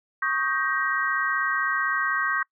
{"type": "chord", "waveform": "sine", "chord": "Eb dominant seventh", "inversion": "third", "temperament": "equal with one note detuned", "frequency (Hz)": [1108.7, 1244.5, 1568, 1886.3], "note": ["Db6", "Eb6", "G6", "Bb6"], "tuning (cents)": [0, 0, 0, 20], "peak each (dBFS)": [-28, -31, -26, -28], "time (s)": [0.22, 2.43], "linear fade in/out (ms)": 5, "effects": ["noise-tail reverb RT60 0.1 s tail -26 dB re dry"]}